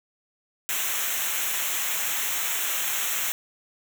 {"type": "noise with comb filter", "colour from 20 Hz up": "white", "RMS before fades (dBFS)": -27, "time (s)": [0.69, 3.32], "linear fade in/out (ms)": 0, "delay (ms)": 0.21, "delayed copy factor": -0.8, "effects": []}